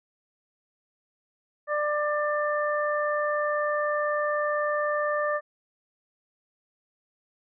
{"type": "harmonic tone", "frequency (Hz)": 594, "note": "D5", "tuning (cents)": 20, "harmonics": [1, 2, 3], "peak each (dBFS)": [-26, -29, -31], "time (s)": [1.67, 5.41], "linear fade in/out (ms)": 50, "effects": []}